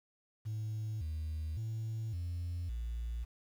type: tone with pitch steps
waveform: sine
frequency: 108.4 / 78.3 / 111.2 / 86.7 / 57.9 Hz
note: A2 / D#2 / A2 / F2 / A#1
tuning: -25 / +11 / +19 / -12 / -11 cents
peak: -34 dBFS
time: 0.45-3.25 s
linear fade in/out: 20 ms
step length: 560 ms
effects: tanh soft clip ceiling -32 dBFS + 10-bit